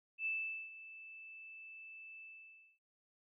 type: tone with ADSR envelope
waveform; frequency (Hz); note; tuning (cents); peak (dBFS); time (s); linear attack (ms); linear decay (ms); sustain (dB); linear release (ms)
sine; 2637; E7; 0; -34; 0.18-2.79; 77; 440; -16; 570
effects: none